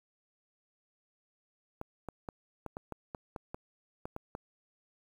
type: clicks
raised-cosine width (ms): 1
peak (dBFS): -25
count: 12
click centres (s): 1.814 / 2.087 / 2.288 / 2.663 / 2.769 / 2.923 / 3.148 / 3.362 / 3.545 / 4.055 / 4.164 / 4.351
effects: 9-bit